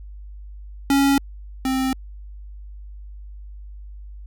square tone pair in turn, 277.3 / 262.7 Hz, C#4 / C4, +1 / +7 cents, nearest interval minor second, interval 94 cents, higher first, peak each -15 / -20 dBFS, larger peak first, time 0.9-1.18 / 1.65-1.93 s, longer neither, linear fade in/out 2 ms, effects added 50 Hz sine -35 dBFS peak until 4.26 s

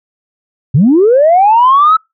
sine linear sweep, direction up, 116.54 to 1318.5 Hz, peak -3 dBFS, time 0.74-1.97 s, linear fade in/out 10 ms, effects noise-tail reverb RT60 0.2 s tail -26 dB re dry + tanh soft clip ceiling 0 dBFS

